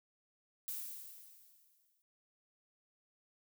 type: noise with exponential decay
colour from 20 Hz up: violet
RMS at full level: -40 dBFS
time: 0.68-2.02 s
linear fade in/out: 0 ms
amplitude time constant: 290 ms
effects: none